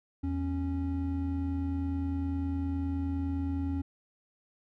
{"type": "tone pair together", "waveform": "triangle", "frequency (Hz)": [82, 275.8], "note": ["E2", "C#4"], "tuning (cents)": [-9, -9], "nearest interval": "octave + major sixth", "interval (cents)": 2100, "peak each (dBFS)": [-30, -30], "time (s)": [0.23, 3.82], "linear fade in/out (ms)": 10, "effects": []}